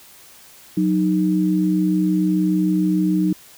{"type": "tone pair together", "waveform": "sine", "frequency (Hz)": [183.38, 310.2], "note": ["F#3", "D#4"], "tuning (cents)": [-15, -5], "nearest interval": "major sixth", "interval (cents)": 910, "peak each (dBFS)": -18, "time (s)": [0.77, 3.33], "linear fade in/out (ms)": 5, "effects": ["white hiss -46 dBFS RMS until 3.57 s"]}